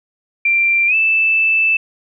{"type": "tone with pitch glide", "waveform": "sine", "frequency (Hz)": [2364, 2638], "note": ["D7", "E7"], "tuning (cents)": [11, 1], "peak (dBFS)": -11, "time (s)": [0.45, 1.77], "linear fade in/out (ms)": 5, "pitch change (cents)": 190, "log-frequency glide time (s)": [0.87, 0.95], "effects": []}